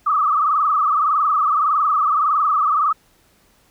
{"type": "tone with frequency modulation", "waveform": "sine", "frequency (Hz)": 1219, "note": "D#6", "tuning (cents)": -36, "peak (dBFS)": -14, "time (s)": [0.06, 2.93], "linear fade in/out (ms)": 10, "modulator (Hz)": 21.7, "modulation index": 3.6, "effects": ["pink hiss -57 dBFS RMS until 3.7 s"]}